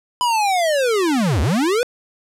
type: linear two-way sweep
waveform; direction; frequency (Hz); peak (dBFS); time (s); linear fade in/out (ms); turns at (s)
square; down then up; 1002 to 65.41 to 508; -16; 0.21-1.83; 0; 1.41
effects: low-pass 11000 Hz 12 dB/octave